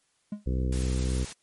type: tone with exponential decay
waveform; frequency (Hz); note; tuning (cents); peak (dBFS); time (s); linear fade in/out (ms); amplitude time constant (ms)
triangle; 207.7; G#3; 0; -25; 0.32-0.45; 5; 28
type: harmonic tone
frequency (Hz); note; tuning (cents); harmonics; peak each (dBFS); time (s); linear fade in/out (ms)
63.7; C2; -46; 1 / 2 / 3 / 4 / 5 / 6 / 7 / 8; -26 / -32 / -36 / -38 / -40 / -42 / -43 / -44; 0.46-1.25; 10
type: noise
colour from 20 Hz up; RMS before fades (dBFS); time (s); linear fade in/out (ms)
white; -40; 0.72-1.33; 5
effects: white hiss -70 dBFS RMS until 1.42 s + MP3 48 kbps